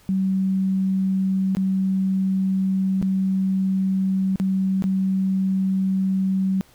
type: tone with dropouts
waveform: sine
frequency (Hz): 190.6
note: G3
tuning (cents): -48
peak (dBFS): -18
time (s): 0.09-6.61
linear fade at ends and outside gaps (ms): 0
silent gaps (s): 1.55-1.569 / 3.015-3.026 / 4.358-4.399 / 4.823-4.84
effects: pink hiss -54 dBFS RMS until 6.74 s